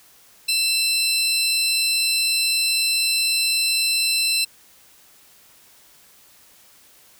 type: tone pair together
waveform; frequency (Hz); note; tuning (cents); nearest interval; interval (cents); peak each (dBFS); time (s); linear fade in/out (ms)
30% pulse; 2659 / 4072; E7 / C8; +14 / -48; perfect fifth; 738; -20 / -17; 0.48-4.45; 10
effects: white hiss -52 dBFS RMS until 7.19 s